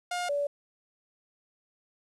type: tone pair in turn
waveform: sawtooth / sine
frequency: 711 / 574.2 Hz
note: F5 / D5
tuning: +31 / -39 cents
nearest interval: major third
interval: 370 cents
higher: first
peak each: -26 dBFS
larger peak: neither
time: 0.11-0.29 / 0.29-0.47 s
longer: neither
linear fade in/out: 5 ms
effects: resampled to 24000 Hz + 10-bit